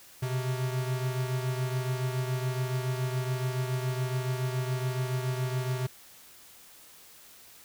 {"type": "beating tone pair", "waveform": "square", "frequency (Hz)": [126.8, 133.9], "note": ["B2", "C3"], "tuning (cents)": [46, 40], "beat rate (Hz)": 7.1, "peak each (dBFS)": [-30, -36], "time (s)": [0.22, 5.87], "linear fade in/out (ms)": 10, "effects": ["white hiss -53 dBFS RMS until 7.64 s"]}